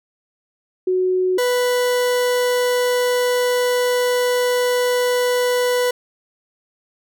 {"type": "tone pair in turn", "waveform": ["sine", "40% pulse"], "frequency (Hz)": [369.3, 494], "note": ["F#4", "B4"], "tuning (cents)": [-3, 0], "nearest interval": "perfect fourth", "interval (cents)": 503, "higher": "second", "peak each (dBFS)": -15, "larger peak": "neither", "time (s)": [[0.87, 1.38], [1.38, 5.91]], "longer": "second", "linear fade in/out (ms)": 5, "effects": []}